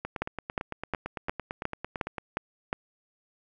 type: two click trains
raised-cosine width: 0.5 ms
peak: -13 / -18 dBFS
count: 8 / 20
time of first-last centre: 0.22-2.729 / 0.05-2.182 s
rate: 2.79 / 8.91 Hz
effects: none